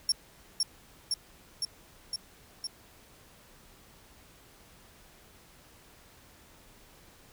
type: tone with echo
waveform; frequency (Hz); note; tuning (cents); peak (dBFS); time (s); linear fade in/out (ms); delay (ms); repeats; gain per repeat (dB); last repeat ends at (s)
35% pulse; 5480; F8; -34; -20; 0.09-0.12; 2; 510; 5; -2; 2.67
effects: pink hiss -57 dBFS RMS until 7.32 s